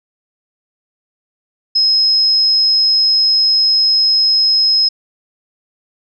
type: tone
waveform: sine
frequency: 5130 Hz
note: E8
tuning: 48 cents flat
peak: -9 dBFS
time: 1.75-4.89 s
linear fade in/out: 10 ms
effects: none